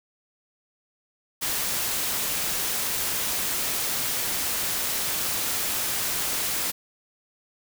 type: noise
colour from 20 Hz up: white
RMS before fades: -27 dBFS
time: 1.41-6.72 s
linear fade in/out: 20 ms
effects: none